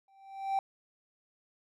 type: tone with exponential growth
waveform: triangle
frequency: 780 Hz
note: G5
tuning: 9 cents flat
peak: -22 dBFS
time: 0.08-0.59 s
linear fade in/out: 2 ms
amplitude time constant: 110 ms
effects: tanh soft clip ceiling -20 dBFS